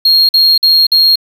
triangle tone bursts, 4254 Hz, C8, 28 cents sharp, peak -4 dBFS, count 4, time 0.05-1.157 s, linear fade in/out 5 ms, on 240 ms, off 49 ms, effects 7-bit

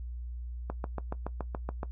click train, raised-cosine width 1 ms, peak -20 dBFS, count 9, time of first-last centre 0.7-1.832 s, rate 7.07 Hz, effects noise-tail reverb RT60 0.1 s tail -17 dB re dry + added 60 Hz sine -36 dBFS peak until 1.91 s

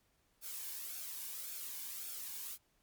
blue noise with flanger, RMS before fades -44 dBFS, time 0.41-2.58 s, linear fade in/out 50 ms, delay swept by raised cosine 1 to 1.56 ms, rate 1.8 Hz, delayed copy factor -0.5, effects pink hiss -75 dBFS RMS until 2.82 s + MP3 96 kbps

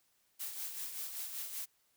blue noise with tremolo, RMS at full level -40 dBFS, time 0.39-1.66 s, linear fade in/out 20 ms, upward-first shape sine, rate 5.2 Hz, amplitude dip 50%, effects white hiss -74 dBFS RMS until 1.96 s

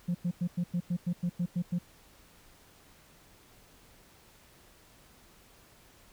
sine tone bursts, 175.3 Hz, F3, 7 cents sharp, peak -25 dBFS, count 11, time 0.08-1.788 s, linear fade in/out 10 ms, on 68 ms, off 96 ms, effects tanh soft clip ceiling -25 dBFS + pink hiss -59 dBFS RMS until 6.12 s

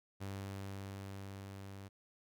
sawtooth tone with level ramp, 98 Hz, G2, in tune, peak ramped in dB -37 to -44 dBFS, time 0.2-1.89 s, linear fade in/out 20 ms, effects none

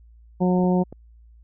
harmonic tone, 181.4 Hz, F#3, 34 cents flat, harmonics 1 / 2 / 3 / 4 / 5, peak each -18 / -24 / -28 / -30 / -32 dBFS, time 0.4-0.84 s, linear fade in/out 20 ms
clicks, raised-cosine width 2 ms, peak -24 dBFS, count 3, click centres 0.591 / 0.641 / 0.926 s
effects added 57 Hz sine -47 dBFS peak until 1.43 s

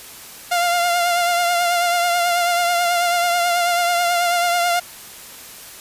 sawtooth tone with vibrato, 698.5 Hz, F5, in tune, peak -12 dBFS, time 0.51-4.8 s, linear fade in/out 10 ms, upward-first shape triangle, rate 9.2 Hz, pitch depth 37 cents each way, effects white hiss -38 dBFS RMS until 5.8 s + resampled to 32000 Hz

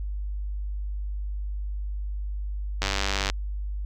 click train, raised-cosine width 0.2 ms, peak -8 dBFS, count 48, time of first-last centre 2.82-3.3 s, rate 98 Hz, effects added 50 Hz sine -28 dBFS peak until 3.85 s

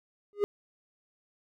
triangle tone with exponential growth, 410 Hz, G#4, 22 cents flat, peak -17 dBFS, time 0.33-0.44 s, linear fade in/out 0 ms, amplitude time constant 22 ms, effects none

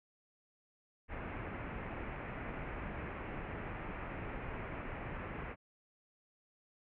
pink low-pass noise, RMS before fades -43 dBFS, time 1.08-5.56 s, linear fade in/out 50 ms, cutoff 2500 Hz, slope 48 dB/octave, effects none

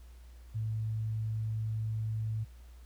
sine tone, 110 Hz, A2, in tune, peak -31 dBFS, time 0.54-2.45 s, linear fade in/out 20 ms, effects added 60 Hz sine -49 dBFS peak until 2.85 s + pink hiss -65 dBFS RMS until 2.85 s

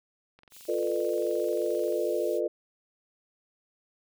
click train, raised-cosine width 0.3 ms, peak -38 dBFS, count 36, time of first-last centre 0.39-1.925 s, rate 22.8 Hz
white high-pass noise, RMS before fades -50 dBFS, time 0.5-2.41 s, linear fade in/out 50 ms, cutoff 2400 Hz, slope 48 dB/octave
sine chord, B half-diminished seventh, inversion second, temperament equal with one note detuned, 349.2 / 440 / 493.9 / 602.4 Hz, F4 / A4 / B4 / D5, 0 / 0 / 0 / +44 cents, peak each -31 dBFS, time 0.68-2.48 s, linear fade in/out 10 ms
effects none

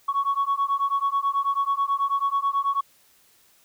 sine beating tone pair, 1108.7 / 1117.9 Hz, C#6 / C#6, 0 / +14 cents, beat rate 9.2 Hz, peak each -23 / -23 dBFS, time 0.08-2.81 s, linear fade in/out 10 ms, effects tanh soft clip ceiling -16 dBFS + white hiss -59 dBFS RMS until 3.64 s

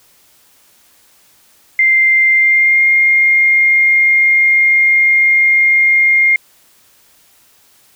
sine tone with pitch glide, 2093 to 2123 Hz, C7 to C7, 0 to +25 cents, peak -7 dBFS, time 1.79-6.36 s, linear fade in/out 2 ms, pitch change +25 cents, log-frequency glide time 2.35-2.83 s, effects white hiss -50 dBFS RMS until 7.95 s

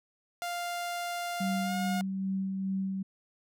sawtooth tone with pitch glide, 698.5 to 715.7 Hz, F5 to F5, 0 to +42 cents, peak -29 dBFS, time 0.42-2.01 s, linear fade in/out 0 ms, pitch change +42 cents, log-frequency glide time 1.63-1.74 s
sine tone with tremolo, 192.1 Hz, G3, 35 cents flat, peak -28 dBFS, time 1.4-3.03 s, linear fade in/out 10 ms, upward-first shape sine, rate 2.4 Hz, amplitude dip 30%
effects none

